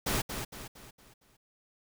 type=noise with echo; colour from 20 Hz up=pink; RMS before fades=-30 dBFS; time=0.06-0.22 s; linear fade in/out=10 ms; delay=230 ms; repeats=5; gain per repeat=-7 dB; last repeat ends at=1.37 s; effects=none